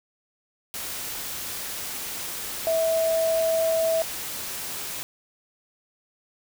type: tone in noise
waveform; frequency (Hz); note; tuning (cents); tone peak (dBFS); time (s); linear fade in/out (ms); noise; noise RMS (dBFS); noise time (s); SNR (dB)
sine; 652; E5; -19; -20; 2.67-4.02; 0; white; -33; 0.74-5.03; +10
effects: none